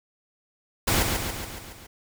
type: noise with echo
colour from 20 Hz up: pink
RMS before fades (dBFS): -22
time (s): 0.87-1.03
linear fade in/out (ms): 10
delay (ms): 140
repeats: 6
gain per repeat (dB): -4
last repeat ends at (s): 1.87
effects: none